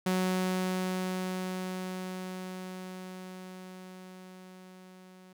sawtooth tone with level ramp, 185 Hz, F#3, in tune, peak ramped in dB -22 to -48 dBFS, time 0.06-5.33 s, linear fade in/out 5 ms, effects none

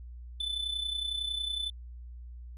triangle tone with amplitude modulation, 3508 Hz, A7, 6 cents flat, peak -27 dBFS, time 0.4-1.7 s, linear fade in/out 5 ms, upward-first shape sine, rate 30.9 Hz, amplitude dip 65%, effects added 60 Hz sine -42 dBFS peak until 2.57 s + resampled to 32000 Hz

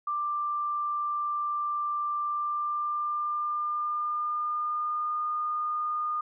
sine tone with pitch glide, 1182 to 1220.2 Hz, D6 to D#6, +11 to -34 cents, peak -27 dBFS, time 0.07-6.21 s, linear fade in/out 5 ms, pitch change +55 cents, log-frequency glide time 2.21-5.26 s, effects none

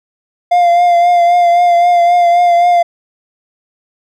triangle tone with vibrato, 698.5 Hz, F5, in tune, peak -4 dBFS, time 0.51-2.83 s, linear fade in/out 10 ms, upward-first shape triangle, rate 3.8 Hz, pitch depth 32 cents each way, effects none

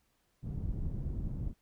pink low-pass noise, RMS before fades -36 dBFS, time 0.42-1.54 s, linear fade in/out 50 ms, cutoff 160 Hz, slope 12 dB/octave, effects pink hiss -75 dBFS RMS until 1.61 s

